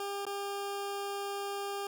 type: tone with dropouts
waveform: 20% pulse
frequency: 400.7 Hz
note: G4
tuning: 38 cents sharp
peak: -30 dBFS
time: 0-1.87 s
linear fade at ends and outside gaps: 2 ms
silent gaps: 0.253-0.266 s
effects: none